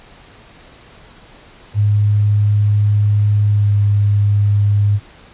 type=tone with pitch glide; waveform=sine; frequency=103.83 to 102.52 Hz; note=G#2 to G#2; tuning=0 to -22 cents; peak=-10 dBFS; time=1.74-5 s; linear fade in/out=50 ms; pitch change=-22 cents; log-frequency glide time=3.48-3.71 s; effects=pink hiss -43 dBFS RMS until 5.33 s + resampled to 8000 Hz